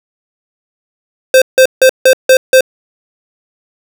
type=tone bursts; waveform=square; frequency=521 Hz; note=C5; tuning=7 cents flat; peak=-3 dBFS; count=6; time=1.34-2.608 s; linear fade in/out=2 ms; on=78 ms; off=160 ms; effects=none